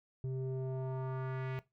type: tone with low-pass filter sweep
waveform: square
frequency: 130.81 Hz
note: C3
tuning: in tune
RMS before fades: -38 dBFS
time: 0.24-1.59 s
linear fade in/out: 0 ms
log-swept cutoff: 290 to 2400 Hz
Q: 1.7
effects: noise-tail reverb RT60 0.2 s tail -18 dB re dry